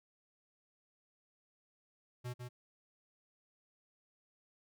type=tone with echo; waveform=square; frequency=123.47 Hz; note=B2; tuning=in tune; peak=-40 dBFS; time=2.24-2.34 s; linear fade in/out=20 ms; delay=150 ms; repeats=1; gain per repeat=-4 dB; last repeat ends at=2.49 s; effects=none